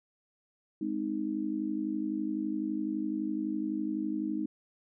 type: chord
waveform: sine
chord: Ab major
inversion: none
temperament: just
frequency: 207.7 / 259.6 / 311.5 Hz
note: Ab3 / C4 / Eb4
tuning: 0 / -13 / +2 cents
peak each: -36 / -37 / -32 dBFS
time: 0.81-4.46 s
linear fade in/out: 5 ms
effects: none